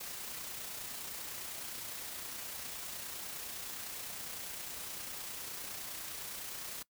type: noise with amplitude modulation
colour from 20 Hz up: white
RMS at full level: -42 dBFS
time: 0-6.83 s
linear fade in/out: 10 ms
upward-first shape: sine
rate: 29.8 Hz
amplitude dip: 30%
effects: noise-tail reverb RT60 0.1 s tail -21 dB re dry